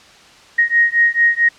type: beating tone pair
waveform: sine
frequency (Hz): 1871 / 1875.5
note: A#6 / A#6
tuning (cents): +6 / +10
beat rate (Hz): 4.5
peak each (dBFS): -14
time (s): 0.58-1.49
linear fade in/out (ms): 10
effects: white hiss -44 dBFS RMS until 1.58 s + low-pass 5000 Hz 12 dB/octave